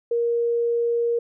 sine tone, 470 Hz, A#4, 14 cents sharp, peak -19 dBFS, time 0.11-1.19 s, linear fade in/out 5 ms, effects none

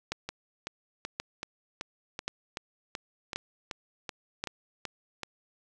two click trains, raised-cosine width 0.2 ms, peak -14 / -18 dBFS, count 5 / 14, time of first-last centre 0.12-4.44 / 0.29-5.233 s, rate 0.926 / 2.63 Hz, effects none

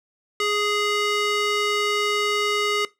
square tone with band-pass filter, 415.3 Hz, G#4, in tune, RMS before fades -23 dBFS, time 0.4-2.85 s, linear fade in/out 2 ms, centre 2500 Hz, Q 0.63, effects noise-tail reverb RT60 0.2 s tail -19 dB re dry

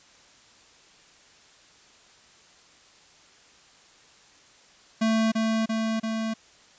square tone with echo, 222.3 Hz, A3, 18 cents sharp, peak -21 dBFS, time 5.01-5.32 s, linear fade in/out 10 ms, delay 340 ms, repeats 3, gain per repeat -2 dB, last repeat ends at 6.34 s, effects white hiss -55 dBFS RMS until 6.78 s + resampled to 16000 Hz

